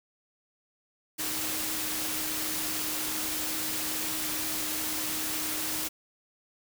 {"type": "tone in noise", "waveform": "sine", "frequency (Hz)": 311.1, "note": "D#4", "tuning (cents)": 0, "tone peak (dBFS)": -41, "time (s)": [1.18, 5.89], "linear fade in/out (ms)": 20, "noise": "white", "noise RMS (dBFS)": -32, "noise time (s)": [1.18, 5.89], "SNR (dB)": -12, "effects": []}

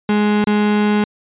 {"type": "tone with dropouts", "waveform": "35% pulse", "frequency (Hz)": 208.9, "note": "G#3", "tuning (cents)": 10, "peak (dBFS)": -11, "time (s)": [0.09, 1.04], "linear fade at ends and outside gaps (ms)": 2, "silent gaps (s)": [0.442, 0.471], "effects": ["resampled to 8000 Hz"]}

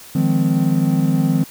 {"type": "chord", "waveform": "triangle", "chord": "F minor seventh", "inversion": "third", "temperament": "equal with one note detuned", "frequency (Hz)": [155.56, 174.61, 207.7, 258.2], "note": ["Eb3", "F3", "Ab3", "C4"], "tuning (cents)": [0, 0, 0, -23], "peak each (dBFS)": [-16, -17, -21, -17], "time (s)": [0.15, 1.44], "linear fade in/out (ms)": 5, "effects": ["white hiss -40 dBFS RMS until 1.5 s"]}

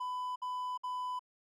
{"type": "tone bursts", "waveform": "triangle", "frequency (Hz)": 1000, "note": "B5", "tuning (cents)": 21, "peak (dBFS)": -33, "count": 3, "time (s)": [0, 1.194], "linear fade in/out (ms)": 10, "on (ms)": 360, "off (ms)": 57, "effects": []}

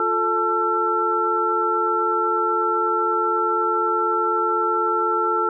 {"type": "tone cluster", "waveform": "sine", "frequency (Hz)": [352.5, 440.7, 873, 1346], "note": ["F4", "A4", "A5", "E6"], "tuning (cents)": [16, 3, -14, 36], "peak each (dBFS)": [-26, -25, -26, -20], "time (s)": [0, 5.49], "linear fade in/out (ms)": 2, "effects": []}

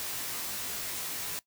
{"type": "noise with comb filter", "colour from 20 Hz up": "white", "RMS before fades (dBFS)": -36, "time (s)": [0, 1.39], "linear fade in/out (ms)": 0, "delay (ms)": 18, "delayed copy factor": 0.9, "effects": ["noise-tail reverb RT60 0.1 s tail -19 dB re dry"]}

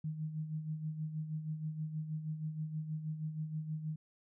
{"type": "tone with tremolo", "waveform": "sine", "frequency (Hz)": 155.56, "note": "D#3", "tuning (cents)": 0, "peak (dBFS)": -34, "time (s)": [0.04, 3.96], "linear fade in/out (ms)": 5, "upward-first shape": "sine", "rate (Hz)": 6.3, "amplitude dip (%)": 60, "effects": []}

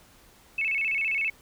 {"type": "tone with vibrato", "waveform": "sine", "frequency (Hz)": 2408, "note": "D7", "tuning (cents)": 43, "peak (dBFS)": -24, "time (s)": [0.58, 1.3], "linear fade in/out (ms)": 5, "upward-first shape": "square", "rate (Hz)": 15, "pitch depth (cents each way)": 150, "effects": ["pink hiss -56 dBFS RMS until 1.41 s"]}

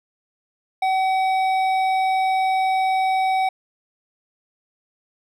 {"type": "tone with hard clipping", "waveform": "sine", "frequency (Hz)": 759, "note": "F#5", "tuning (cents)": 44, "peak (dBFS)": -19, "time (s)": [0.82, 3.49], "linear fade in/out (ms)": 5, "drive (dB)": 9, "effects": []}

